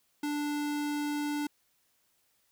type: tone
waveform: square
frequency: 293.7 Hz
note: D4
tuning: in tune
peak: -31 dBFS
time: 0.23-1.47 s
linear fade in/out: 5 ms
effects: white hiss -72 dBFS RMS until 2.51 s